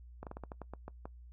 slowing click train, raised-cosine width 1 ms, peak -29 dBFS, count 10, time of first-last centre 0.23-1.055 s, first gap 38 ms, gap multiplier 1.21, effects noise-tail reverb RT60 0.1 s tail -22 dB re dry + added 60 Hz sine -50 dBFS peak until 1.32 s

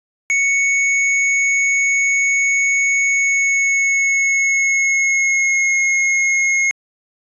square tone with pitch glide, 2217 to 2159 Hz, C#7 to C#7, 0 to -46 cents, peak -14 dBFS, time 0.3-6.71 s, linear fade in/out 0 ms, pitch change -46 cents, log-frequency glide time 3.06-5.7 s, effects resampled to 22050 Hz

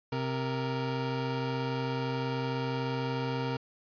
25% pulse tone pair together, 130.82 / 466.2 Hz, C3 / A#4, 0 / 0 cents, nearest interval octave + minor seventh, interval 2200 cents, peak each -28 / -31 dBFS, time 0.12-3.57 s, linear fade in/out 5 ms, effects resampled to 11025 Hz

